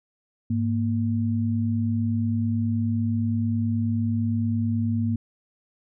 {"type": "tone pair together", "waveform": "sine", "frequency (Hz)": [103.45, 232.5], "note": ["G#2", "A#3"], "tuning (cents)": [-6, -4], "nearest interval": "octave + major second", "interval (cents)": 1402, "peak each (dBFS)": -24, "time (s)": [0.5, 5.16], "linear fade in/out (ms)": 5, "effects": []}